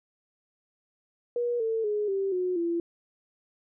sine tone with pitch steps, 480.4 / 448.2 / 418.2 / 390.2 / 364.1 / 339.7 Hz, B4 / A4 / G#4 / G4 / F#4 / F4, -48 / +32 / +12 / -8 / -28 / -48 cents, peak -25 dBFS, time 1.36-2.8 s, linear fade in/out 2 ms, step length 240 ms, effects none

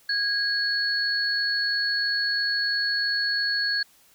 sine tone pair together, 1643 / 4386 Hz, G#6 / C#8, -19 / -19 cents, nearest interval octave + perfect fourth, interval 1700 cents, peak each -25 / -25 dBFS, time 0.09-3.83 s, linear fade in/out 5 ms, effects white hiss -58 dBFS RMS until 4.14 s

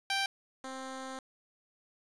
10% pulse tone pair in turn, 784 / 263 Hz, G5 / C4, 0 / +9 cents, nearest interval octave + perfect fifth, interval 1891 cents, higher first, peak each -21 / -32 dBFS, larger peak first, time 0.1-0.26 / 0.64-1.19 s, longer second, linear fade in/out 2 ms, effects resampled to 22050 Hz + 9-bit

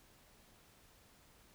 silence, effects pink hiss -65 dBFS RMS until 1.54 s

